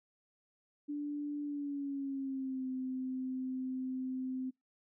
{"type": "tone with pitch glide", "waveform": "sine", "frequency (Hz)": [292, 258.6], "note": ["D4", "C4"], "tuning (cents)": [-10, -20], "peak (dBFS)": -35, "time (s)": [0.88, 4.51], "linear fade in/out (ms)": 20, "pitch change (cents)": -210, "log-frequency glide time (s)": [1.43, 2.68], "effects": ["noise-tail reverb RT60 0.2 s tail -25 dB re dry"]}